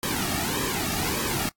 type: noise with flanger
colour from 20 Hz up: pink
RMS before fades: -27 dBFS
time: 0.03-1.49 s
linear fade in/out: 2 ms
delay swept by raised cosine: 1.4 to 2.02 ms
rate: 1.7 Hz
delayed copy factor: -0.75
effects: noise-tail reverb RT60 0.1 s tail -24 dB re dry + AAC 64 kbps